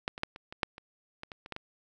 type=clicks; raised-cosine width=0.3 ms; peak=-14 / -25 / -13 / -28 / -26 / -10 / -29 / -24 / -26 / -29 / -21 / -22 dBFS; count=12; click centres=0.079 / 0.179 / 0.234 / 0.361 / 0.525 / 0.632 / 0.781 / 1.234 / 1.318 / 1.461 / 1.523 / 1.564 s; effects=none

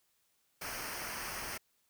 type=noise with comb filter; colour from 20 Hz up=pink; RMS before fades=-41 dBFS; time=0.61-1.58 s; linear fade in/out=10 ms; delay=0.27 ms; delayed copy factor=-0.7; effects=white hiss -75 dBFS RMS until 1.89 s

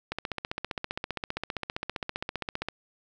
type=click train; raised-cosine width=0.3 ms; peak=-15 dBFS; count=40; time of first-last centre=0.12-2.686 s; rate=15.2 Hz; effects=none

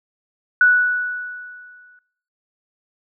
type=tone with exponential decay; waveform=sine; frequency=1476 Hz; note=F#6; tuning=5 cents flat; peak=-8 dBFS; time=0.61-1.99 s; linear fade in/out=2 ms; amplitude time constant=300 ms; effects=noise-tail reverb RT60 0.9 s tail -24 dB re dry

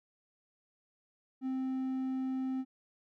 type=tone with hard clipping; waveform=triangle; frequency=261.6 Hz; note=C4; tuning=in tune; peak=-33 dBFS; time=1.41-2.65 s; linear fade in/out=50 ms; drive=6 dB; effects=none

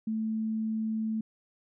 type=tone; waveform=sine; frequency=220 Hz; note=A3; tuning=in tune; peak=-28 dBFS; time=0.07-1.21 s; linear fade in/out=5 ms; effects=none

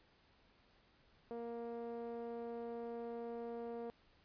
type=tone with low-pass filter; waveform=5% pulse; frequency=234.1 Hz; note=A#3; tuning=8 cents sharp; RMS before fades=-45 dBFS; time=1.31-3.9 s; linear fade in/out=0 ms; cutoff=510 Hz; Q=2.2; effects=pink hiss -70 dBFS RMS until 4.24 s + resampled to 11025 Hz

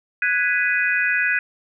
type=chord; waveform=sine; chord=G# minor seventh; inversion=third; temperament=equal with one note detuned; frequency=1480 / 1661.2 / 1988.1 / 2489 Hz; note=F#6 / G#6 / B6 / D#7; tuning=0 / 0 / +11 / 0 cents; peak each=-22 / -22 / -25 / -23 dBFS; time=0.22-1.39 s; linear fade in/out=2 ms; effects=none

